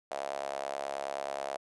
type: tone with high-pass filter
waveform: sawtooth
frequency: 69.4 Hz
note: C#2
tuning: 3 cents sharp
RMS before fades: -37 dBFS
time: 0.11-1.57 s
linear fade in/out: 0 ms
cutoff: 650 Hz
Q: 5.1
effects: resampled to 24000 Hz